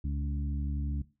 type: harmonic tone with a mistuned harmonic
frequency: 71.3 Hz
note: C#2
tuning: 49 cents sharp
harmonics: 1 / 2 / 3 / 4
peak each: -31 / -37 / -41 / -43 dBFS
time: 0.04-1.02 s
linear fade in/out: 5 ms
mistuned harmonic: 2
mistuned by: +19 cents
effects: noise-tail reverb RT60 0.3 s tail -18 dB re dry